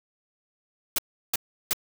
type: noise bursts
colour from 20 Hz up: white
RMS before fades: -24 dBFS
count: 3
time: 0.96-1.732 s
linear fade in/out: 2 ms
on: 24 ms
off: 350 ms
effects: none